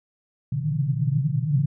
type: band-pass noise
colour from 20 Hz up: white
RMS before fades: -23 dBFS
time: 0.52-1.66 s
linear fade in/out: 5 ms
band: 120 to 160 Hz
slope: 96 dB/octave
effects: none